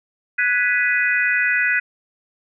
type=chord; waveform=sine; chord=G# minor seventh; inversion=third; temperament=equal with one note detuned; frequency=1480 / 1678.6 / 1975.5 / 2489 Hz; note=F#6 / G#6 / B6 / D#7; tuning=0 / +18 / 0 / 0 cents; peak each=-20 / -24 / -20 / -23 dBFS; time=0.38-1.8 s; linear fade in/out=10 ms; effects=none